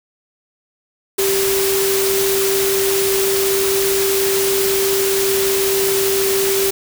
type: tone in noise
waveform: sine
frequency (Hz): 390.3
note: G4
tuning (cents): -8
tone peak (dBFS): -16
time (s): 1.18-6.71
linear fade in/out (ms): 10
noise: white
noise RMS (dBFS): -20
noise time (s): 1.18-6.71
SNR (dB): +1
effects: none